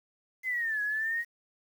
sine exponential two-way sweep, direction down then up, 2080 to 1666 to 1894 Hz, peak -28 dBFS, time 0.43-1.25 s, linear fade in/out 50 ms, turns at 0.82 s, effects 9-bit

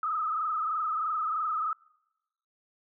sine tone with frequency modulation, 1267 Hz, D#6, 31 cents sharp, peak -27 dBFS, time 0.03-1.73 s, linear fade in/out 2 ms, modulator 23.1 Hz, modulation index 2.4, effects noise-tail reverb RT60 1.0 s tail -26 dB re dry

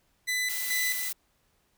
sawtooth tone with tremolo, 2000 Hz, B6, 21 cents sharp, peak -23 dBFS, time 0.27-1.1 s, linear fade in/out 20 ms, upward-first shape square, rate 2.3 Hz, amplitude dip 65%
blue noise, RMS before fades -33 dBFS, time 0.49-1.13 s, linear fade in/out 10 ms
effects pink hiss -70 dBFS RMS until 1.77 s

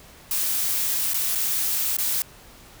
blue noise with dropouts, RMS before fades -24 dBFS, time 0.31-2.22 s, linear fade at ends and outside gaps 1 ms, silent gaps 1.135-1.143 / 1.351-1.355 / 1.968-1.985 s, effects pink hiss -48 dBFS RMS until 2.8 s

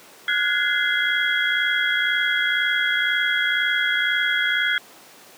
sine tone cluster, 1435 / 1497 / 1678 / 2065 / 3310 Hz, F6 / F#6 / G#6 / C7 / G#7, +47 / +20 / +17 / -23 / -6 cents, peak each -25 dBFS, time 0.28-4.78 s, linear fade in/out 2 ms, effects pink hiss -46 dBFS RMS until 5.37 s + high-pass 300 Hz 12 dB/octave

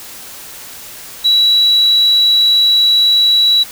triangle tone, 3914 Hz, B7, 16 cents flat, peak -4 dBFS, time 1.24-3.64 s, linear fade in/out 20 ms, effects tanh soft clip ceiling -5 dBFS + white hiss -32 dBFS RMS until 3.71 s

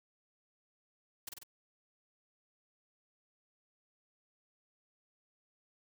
white noise with echo, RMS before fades -42 dBFS, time 1.27-1.29 s, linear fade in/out 5 ms, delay 48 ms, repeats 3, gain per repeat -3 dB, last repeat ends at 1.434 s, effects none

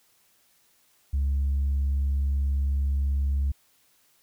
sine tone, 69.3 Hz, C#2, in tune, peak -20 dBFS, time 1.13-3.52 s, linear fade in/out 10 ms, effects tanh soft clip ceiling -20 dBFS + white hiss -64 dBFS RMS until 4.22 s

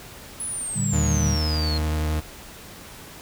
sine exponential sweep, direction down, 10300 to 4186 Hz, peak -27 dBFS, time 0.4-1.78 s, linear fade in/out 2 ms
sine chord, G minor, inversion first, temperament equal with one note detuned, 114.67 / 146.83 / 196 Hz, Bb2 / D3 / G3, -28 / 0 / 0 cents, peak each -26 dBFS, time 0.74-1.38 s, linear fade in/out 50 ms
40% pulse tone with vibrato, 77.2 Hz, D#2, 13 cents flat, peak -21 dBFS, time 0.92-2.21 s, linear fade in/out 20 ms, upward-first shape square, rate 11 Hz, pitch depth 10 cents each way
effects pink hiss -42 dBFS RMS until 3.21 s

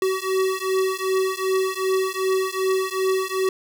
square beating tone pair, 377.5 / 380.1 Hz, F#4 / F#4, +35 / +47 cents, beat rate 2.6 Hz, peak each -24 dBFS, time 0.02-3.49 s, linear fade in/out 2 ms, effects none

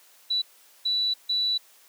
sine tone bursts at uneven times, 3951 Hz, B7, in tune, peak -22 dBFS, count 3, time 0.3-0.42 / 0.85-1.14 / 1.29-1.58 s, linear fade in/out 10 ms, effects white hiss -56 dBFS RMS until 1.88 s + high-pass 400 Hz 12 dB/octave

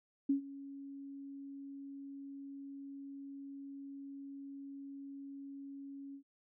sine tone with ADSR envelope, 277.2 Hz, C#4, in tune, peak -26 dBFS, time 0.29-6.23 s, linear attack 8 ms, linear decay 110 ms, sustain -19 dB, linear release 85 ms, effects none

